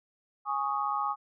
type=chord; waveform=sine; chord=Ab suspended fourth; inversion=none; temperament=equal; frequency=830.6 / 1108.7 / 1244.5 Hz; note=Ab5 / Db6 / Eb6; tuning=0 / 0 / 0 cents; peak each=-32 dBFS; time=0.45-1.16 s; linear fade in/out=50 ms; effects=none